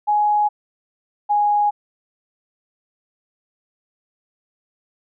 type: tone pair in turn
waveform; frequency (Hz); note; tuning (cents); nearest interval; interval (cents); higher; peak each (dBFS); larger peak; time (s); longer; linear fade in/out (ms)
sine; 836 / 828.3; G#5 / G#5; +11 / -5; unison; 16; first; -14; neither; 0.07-0.49 / 1.29-1.71; neither; 20
effects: none